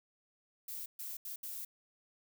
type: noise bursts at uneven times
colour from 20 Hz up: violet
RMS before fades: -43 dBFS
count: 4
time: 0.68-0.86 / 0.99-1.17 / 1.25-1.36 / 1.43-1.65 s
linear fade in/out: 5 ms
effects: none